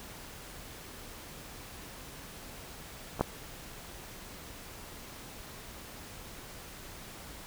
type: clicks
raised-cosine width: 1 ms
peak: -22 / -11 dBFS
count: 2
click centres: 3.195 / 3.21 s
effects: pink hiss -47 dBFS RMS until 7.46 s